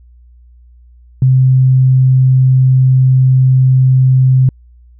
sine tone, 130 Hz, C3, 11 cents flat, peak -5 dBFS, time 1.22-4.49 s, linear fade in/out 2 ms, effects added 60 Hz sine -39 dBFS peak until 4.99 s

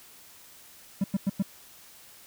triangle tone bursts, 196 Hz, G3, in tune, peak -20 dBFS, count 4, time 1.01-1.425 s, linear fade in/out 5 ms, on 31 ms, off 97 ms, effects white hiss -52 dBFS RMS until 2.26 s

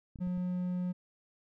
clicks, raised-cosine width 5 ms, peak -34 dBFS, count 4, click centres 0.158 / 0.189 / 0.272 / 0.376 s
triangle tone, 180.2 Hz, F#3, 45 cents flat, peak -29 dBFS, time 0.2-0.93 s, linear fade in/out 20 ms
effects none

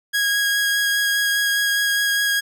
sawtooth tone with vibrato, 1646 Hz, G#6, 16 cents flat, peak -14 dBFS, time 0.13-2.41 s, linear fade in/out 20 ms, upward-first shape sine, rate 4.9 Hz, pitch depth 10 cents each way, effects none

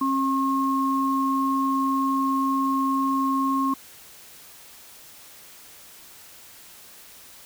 sine tone pair together, 269.8 / 1079 Hz, C#4 / C#6, -47 / -47 cents, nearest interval 2 octaves, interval 2400 cents, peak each -23 dBFS, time 0.01-3.74 s, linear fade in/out 5 ms, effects white hiss -47 dBFS RMS until 7.45 s

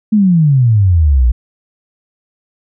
sine exponential sweep, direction down, 221.5 to 56.4 Hz, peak -6 dBFS, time 0.12-1.32 s, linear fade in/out 10 ms, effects none

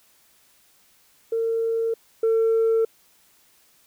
sine tone pair in turn, 455.1 / 449.9 Hz, A#4 / A4, -42 / +39 cents, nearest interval unison, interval 19 cents, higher first, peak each -20 / -15 dBFS, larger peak second, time 1.32-1.94 / 2.23-2.85 s, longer neither, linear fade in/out 5 ms, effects tanh soft clip ceiling -15 dBFS + white hiss -59 dBFS RMS until 3.86 s

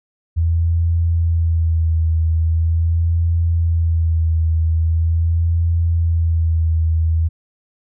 sine tone with vibrato, 82.41 Hz, E2, in tune, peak -13 dBFS, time 0.36-7.29 s, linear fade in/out 20 ms, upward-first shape sine, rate 0.42 Hz, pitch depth 33 cents each way, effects none

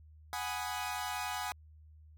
sawtooth chord, G# minor seventh, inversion third, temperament equal, 740 / 830.6 / 987.8 / 1244.5 Hz, F#5 / G#5 / B5 / D#6, 0 / 0 / 0 / 0 cents, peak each -37 / -36 / -39 / -39 dBFS, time 0.33-1.52 s, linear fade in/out 0 ms, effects added 77 Hz sine -54 dBFS peak until 2.17 s

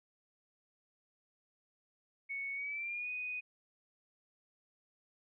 sine tone with pitch glide, 2217 to 2488 Hz, C#7 to D#7, 0 to -1 cents, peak -37 dBFS, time 2.29-3.41 s, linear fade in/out 20 ms, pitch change +199 cents, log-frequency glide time 2.54-3.1 s, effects none

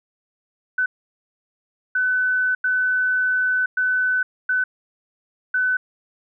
sine tone bursts at uneven times, 1506 Hz, F#6, 30 cents sharp, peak -17 dBFS, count 6, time 0.78-0.86 / 1.95-2.55 / 2.64-3.66 / 3.77-4.23 / 4.49-4.64 / 5.54-5.77 s, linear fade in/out 5 ms, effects none

